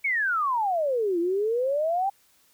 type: exponential two-way sweep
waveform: sine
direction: down then up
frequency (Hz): 2283 to 332.9 to 807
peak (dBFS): -22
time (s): 0.04-2.1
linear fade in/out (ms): 10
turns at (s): 1.19
effects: white hiss -62 dBFS RMS until 2.53 s